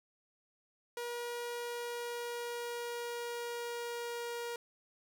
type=tone with pitch glide; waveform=sawtooth; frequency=478.5 to 473.6 Hz; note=A#4 to A#4; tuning=+45 to +27 cents; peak=-34 dBFS; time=0.97-4.56 s; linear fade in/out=2 ms; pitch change=-18 cents; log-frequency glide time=1.5-4.32 s; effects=none